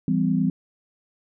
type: tone cluster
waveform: sine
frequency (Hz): 167.5 / 197.3 / 256.6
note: E3 / G3 / C4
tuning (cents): +28 / +11 / -34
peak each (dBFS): -23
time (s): 0.08-0.5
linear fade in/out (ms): 2
effects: none